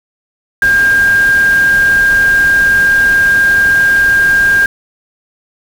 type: tone in noise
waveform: sine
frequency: 1605 Hz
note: G6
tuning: 40 cents sharp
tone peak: -6 dBFS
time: 0.62-4.66 s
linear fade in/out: 2 ms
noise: pink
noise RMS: -24 dBFS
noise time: 0.62-4.66 s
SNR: +15 dB
effects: none